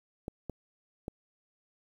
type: clicks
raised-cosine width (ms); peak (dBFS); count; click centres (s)
2; -23; 3; 0.281 / 0.497 / 1.081
effects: 9-bit